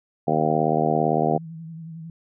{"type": "harmonic tone", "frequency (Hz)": 77.78, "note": "D#2", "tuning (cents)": 0, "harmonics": [2, 3, 4, 5, 6, 7, 8, 9, 10], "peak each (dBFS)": [-26, -27, -29, -27, -27, -29, -30, -24, -27], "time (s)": [0.27, 1.38], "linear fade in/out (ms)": 10}
{"type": "tone with vibrato", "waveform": "sine", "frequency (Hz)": 162.9, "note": "E3", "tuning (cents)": -20, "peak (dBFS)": -34, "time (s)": [1.32, 2.1], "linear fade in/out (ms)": 2, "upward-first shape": "sine", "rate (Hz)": 11, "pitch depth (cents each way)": 44}
{"effects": []}